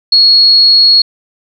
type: tone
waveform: sine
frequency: 4326 Hz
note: C#8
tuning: 43 cents flat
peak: -3 dBFS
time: 0.12-1.02 s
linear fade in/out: 5 ms
effects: none